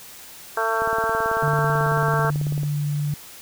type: harmonic tone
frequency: 224.4 Hz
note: A3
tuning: 34 cents sharp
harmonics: 2 / 3 / 4 / 5 / 6 / 7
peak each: -27 / -27 / -27 / -27 / -27 / -27 dBFS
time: 0.57-2.3 s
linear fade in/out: 2 ms
type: click train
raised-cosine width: 2 ms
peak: -21 dBFS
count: 34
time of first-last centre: 0.82-2.633 s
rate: 18.2 Hz
type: tone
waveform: sine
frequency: 146.83 Hz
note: D3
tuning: in tune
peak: -21 dBFS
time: 1.43-3.14 s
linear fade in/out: 2 ms
effects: white hiss -42 dBFS RMS until 3.41 s